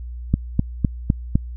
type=click train; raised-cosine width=5 ms; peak=-3 dBFS; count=5; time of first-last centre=0.34-1.355 s; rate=3.94 Hz; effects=added 60 Hz sine -29 dBFS peak until 1.56 s